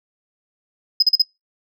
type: tone bursts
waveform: sine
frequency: 5050 Hz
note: D#8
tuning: 25 cents sharp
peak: -8 dBFS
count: 4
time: 1-1.22 s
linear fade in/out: 5 ms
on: 25 ms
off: 40 ms
effects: noise-tail reverb RT60 0.2 s tail -24 dB re dry + tanh soft clip ceiling -7 dBFS